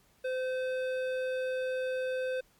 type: tone with hard clipping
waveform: sine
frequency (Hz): 514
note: C5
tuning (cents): -31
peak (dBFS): -32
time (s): 0.24-2.41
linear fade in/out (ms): 10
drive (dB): 12
effects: pink hiss -66 dBFS RMS until 2.59 s + MP3 96 kbps

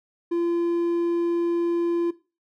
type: tone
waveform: triangle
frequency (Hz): 342.1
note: F4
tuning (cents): -36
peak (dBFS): -19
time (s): 0.31-2.11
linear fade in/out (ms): 10
effects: noise-tail reverb RT60 0.3 s tail -17 dB re dry

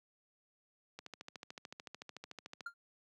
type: click train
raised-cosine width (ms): 0.2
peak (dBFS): -29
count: 23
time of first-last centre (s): 0.99-2.608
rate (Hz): 13.6
type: tone with exponential decay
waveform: triangle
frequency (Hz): 1396.9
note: F6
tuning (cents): 0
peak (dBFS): -35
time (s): 2.66-2.74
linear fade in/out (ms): 5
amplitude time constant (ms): 17
effects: high-pass 150 Hz 12 dB/octave

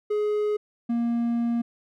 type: tone pair in turn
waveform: triangle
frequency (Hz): 419.8 / 235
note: G#4 / A#3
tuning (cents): +19 / +14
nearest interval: minor seventh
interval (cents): 1005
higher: first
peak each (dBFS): -20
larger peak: neither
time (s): 0.1-0.57 / 0.89-1.62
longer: second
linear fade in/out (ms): 10
effects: none

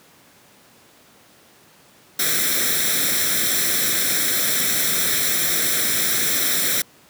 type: noise with comb filter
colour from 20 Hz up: white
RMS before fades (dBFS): -20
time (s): 2.19-6.82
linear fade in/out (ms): 5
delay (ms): 0.53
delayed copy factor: +0.75
effects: pink hiss -51 dBFS RMS until 7.09 s + high-pass 150 Hz 12 dB/octave

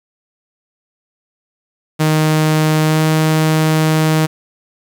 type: tone with pitch glide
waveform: sawtooth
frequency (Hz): 155.56 to 157.1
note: D#3 to D#3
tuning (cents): 0 to +17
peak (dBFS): -7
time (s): 1.99-4.27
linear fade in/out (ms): 20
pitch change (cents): +17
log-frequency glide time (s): 2.84-3.02
effects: 7-bit

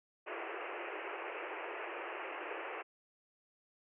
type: band-pass noise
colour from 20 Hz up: pink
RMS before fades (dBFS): -43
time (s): 0.26-2.83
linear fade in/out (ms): 20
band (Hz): 330 to 2800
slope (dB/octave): 96
effects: none

